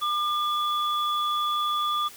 sine tone pair together, 1202 / 3419 Hz, D6 / G#7, +40 / +50 cents, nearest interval octave + tritone, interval 1810 cents, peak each -24 / -30 dBFS, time 0.01-2.09 s, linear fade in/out 20 ms, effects white hiss -46 dBFS RMS until 2.16 s

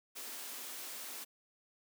white high-pass noise, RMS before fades -45 dBFS, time 0.15-1.25 s, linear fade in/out 20 ms, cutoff 220 Hz, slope 96 dB/octave, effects none

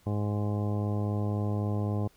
harmonic tone, 103.83 Hz, G#2, in tune, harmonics 1 / 2 / 3 / 4 / 5 / 6 / 7 / 8 / 10, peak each -28 / -34 / -38 / -40 / -42 / -44 / -45 / -46 / -48 dBFS, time 0.06-2.08 s, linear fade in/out 10 ms, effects pink hiss -63 dBFS RMS until 2.16 s

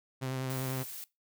sawtooth tone with vibrato, 130.81 Hz, C3, in tune, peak -29 dBFS, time 0.21-0.84 s, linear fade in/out 20 ms, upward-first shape triangle, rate 10 Hz, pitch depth 29 cents each way
blue noise, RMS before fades -43 dBFS, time 0.5-1.04 s, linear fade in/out 0 ms
effects noise-tail reverb RT60 0.2 s tail -20 dB re dry

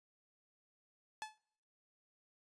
sawtooth tone with exponential decay, 864 Hz, A5, 32 cents flat, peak -35 dBFS, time 1.22-1.38 s, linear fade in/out 0 ms, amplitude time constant 33 ms, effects noise-tail reverb RT60 0.7 s tail -25 dB re dry + resampled to 22050 Hz

